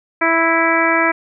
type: harmonic tone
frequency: 329.6 Hz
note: E4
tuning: in tune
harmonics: 1 / 2 / 3 / 4 / 5 / 6 / 7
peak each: -20 / -20 / -20 / -20 / -20 / -20 / -20 dBFS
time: 0.21-1.12 s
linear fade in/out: 10 ms
effects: none